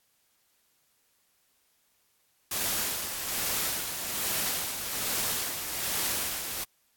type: noise with tremolo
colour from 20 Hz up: white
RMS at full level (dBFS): -29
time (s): 2.51-6.64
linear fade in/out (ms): 5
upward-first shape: sine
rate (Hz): 1.2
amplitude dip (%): 50
effects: white hiss -70 dBFS RMS until 6.96 s + AAC 64 kbps